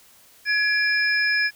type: tone cluster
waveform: sine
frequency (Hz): 1684 / 2373 / 5110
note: G#6 / D7 / D#8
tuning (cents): +24 / +17 / +45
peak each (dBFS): -20 / -25 / -26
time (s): 0.45-1.51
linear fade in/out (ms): 50
effects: white hiss -53 dBFS RMS until 1.55 s